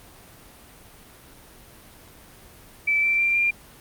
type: tone with pitch steps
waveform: sine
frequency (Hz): 2318 / 2342 / 2367 / 2391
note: D7 / D7 / D7 / D7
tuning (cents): -23 / -5 / +13 / +30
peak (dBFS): -18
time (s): 2.87-3.51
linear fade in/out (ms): 10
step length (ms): 160
effects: pink hiss -48 dBFS RMS until 3.8 s + Opus 32 kbps